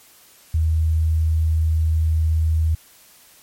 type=tone; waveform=sine; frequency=79.8 Hz; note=D#2; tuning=44 cents sharp; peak=-15 dBFS; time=0.54-2.75 s; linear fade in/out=5 ms; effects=white hiss -50 dBFS RMS until 3.42 s + MP3 64 kbps